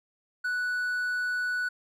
triangle tone, 1480 Hz, F#6, in tune, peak -25 dBFS, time 0.44-1.69 s, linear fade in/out 10 ms, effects none

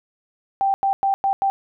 sine tone bursts at uneven times, 784 Hz, G5, in tune, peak -16 dBFS, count 5, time 0.61-0.74 / 0.83-0.93 / 1.03-1.14 / 1.24-1.33 / 1.42-1.5 s, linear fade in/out 0 ms, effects none

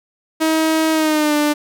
sawtooth tone with pitch glide, 318.1 to 296.8 Hz, D#4 to D4, +38 to +18 cents, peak -10 dBFS, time 0.4-1.54 s, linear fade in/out 20 ms, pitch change -120 cents, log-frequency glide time 0.92-1.35 s, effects none

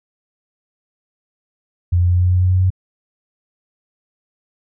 sine tone with pitch steps, 87.8 / 88.51 / 89.23 / 89.96 / 90.69 / 91.42 / 92.17 / 92.91 Hz, F2 / F2 / F2 / F#2 / F#2 / F#2 / F#2 / F#2, +10 / +24 / +38 / -48 / -34 / -20 / -6 / +8 cents, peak -11 dBFS, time 1.92-2.704 s, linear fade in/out 10 ms, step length 98 ms, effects none

